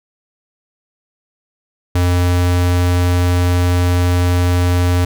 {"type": "tone", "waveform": "square", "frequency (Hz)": 88.8, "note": "F2", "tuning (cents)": 29, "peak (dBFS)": -12, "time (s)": [1.95, 5.05], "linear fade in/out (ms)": 5, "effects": []}